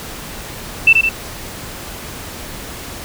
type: tone with echo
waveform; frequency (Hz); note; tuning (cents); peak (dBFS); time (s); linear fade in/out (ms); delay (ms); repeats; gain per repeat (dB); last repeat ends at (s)
sine; 2665; E7; +18; -4; 0.87-0.93; 5; 81; 2; -4; 1.092
effects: pink hiss -30 dBFS RMS until 3.04 s